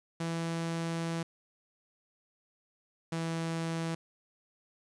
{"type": "tone pair in turn", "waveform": "sawtooth", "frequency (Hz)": [166, 164.57], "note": ["E3", "E3"], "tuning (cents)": [12, -3], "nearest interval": "unison", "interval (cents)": 15, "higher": "first", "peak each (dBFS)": -28, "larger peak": "neither", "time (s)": [[0.2, 1.23], [3.12, 3.95]], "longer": "first", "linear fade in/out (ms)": 5, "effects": ["resampled to 22050 Hz", "10-bit"]}